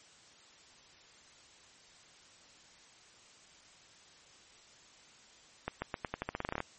accelerating click train, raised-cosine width 0.5 ms, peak -19 dBFS, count 15, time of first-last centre 5.68-6.604 s, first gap 140 ms, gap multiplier 0.87, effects white hiss -59 dBFS RMS until 6.78 s + MP3 32 kbps

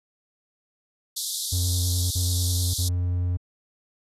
pink band-pass noise, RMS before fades -30 dBFS, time 1.16-2.89 s, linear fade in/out 10 ms, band 3500 to 13000 Hz, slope 96 dB/octave
triangle tone bursts, 89 Hz, F2, 33 cents sharp, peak -20 dBFS, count 3, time 1.52-3.372 s, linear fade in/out 10 ms, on 590 ms, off 41 ms
effects none

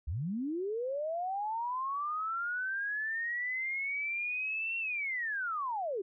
sine linear two-way sweep, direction up then down, 61.3 to 2731 to 358.2 Hz, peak -32 dBFS, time 0.07-6.02 s, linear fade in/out 10 ms, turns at 4.78 s, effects none

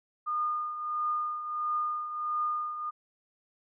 sine tone with tremolo, 1219 Hz, D#6, 36 cents flat, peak -26 dBFS, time 0.26-2.91 s, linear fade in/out 20 ms, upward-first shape triangle, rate 1.5 Hz, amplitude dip 65%, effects none

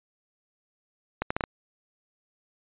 accelerating click train, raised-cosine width 0.5 ms, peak -11 dBFS, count 5, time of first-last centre 1.22-1.439 s, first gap 85 ms, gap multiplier 0.71, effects resampled to 8000 Hz

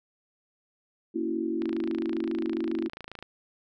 sine chord, F# dominant seventh, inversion first, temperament equal, 233.1 / 277.2 / 329.6 / 370 Hz, A#3 / C#4 / E4 / F#4, 0 / 0 / 0 / 0 cents, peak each -34 / -35 / -29 / -35 dBFS, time 1.14-2.89 s, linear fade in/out 20 ms
click train, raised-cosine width 0.3 ms, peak -24 dBFS, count 45, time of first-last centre 1.62-3.226 s, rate 27.4 Hz
effects none

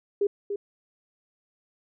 sine tone with echo, 405 Hz, G#4, 43 cents flat, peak -20 dBFS, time 0.21-0.27 s, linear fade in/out 5 ms, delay 290 ms, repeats 1, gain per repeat -7 dB, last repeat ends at 0.56 s, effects none

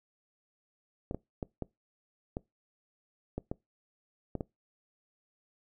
clicks, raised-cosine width 2 ms, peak -21 dBFS, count 9, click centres 1.111 / 1.146 / 1.428 / 1.623 / 2.369 / 3.38 / 3.515 / 4.353 / 4.408 s, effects noise-tail reverb RT60 0.2 s tail -23 dB re dry

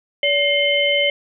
sine tone cluster, 572 / 2120 / 3054 Hz, D5 / C7 / G7, -46 / +22 / -46 cents, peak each -19 dBFS, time 0.23-1.1 s, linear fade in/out 2 ms, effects none

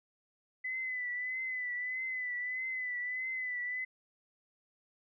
sine tone with vibrato, 2008 Hz, B6, 28 cents sharp, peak -34 dBFS, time 0.64-3.85 s, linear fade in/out 10 ms, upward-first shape triangle, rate 1.6 Hz, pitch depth 50 cents each way, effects none

